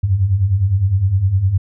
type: beating tone pair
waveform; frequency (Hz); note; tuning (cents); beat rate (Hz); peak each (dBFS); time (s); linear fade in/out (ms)
sine; 89 / 98.8; F2 / G2; +33 / +14; 9.8; -19 / -13; 0.03-1.58; 10
effects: none